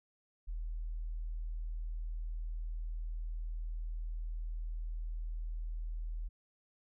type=tone; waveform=sine; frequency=40.01 Hz; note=D#1; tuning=49 cents sharp; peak=-36 dBFS; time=0.47-6.29 s; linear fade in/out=20 ms; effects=none